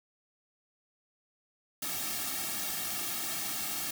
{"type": "noise with comb filter", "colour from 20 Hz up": "white", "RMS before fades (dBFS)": -35, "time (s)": [1.82, 3.91], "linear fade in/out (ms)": 5, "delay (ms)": 2, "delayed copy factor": -1, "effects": []}